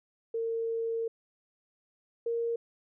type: tone pair in turn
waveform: sine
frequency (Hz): 456.3 / 465.3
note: A#4 / A#4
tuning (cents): -37 / -3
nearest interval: unison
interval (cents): 34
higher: second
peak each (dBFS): -29 / -28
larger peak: second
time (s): 0.34-1.08 / 2.26-2.56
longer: first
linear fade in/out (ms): 5
effects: none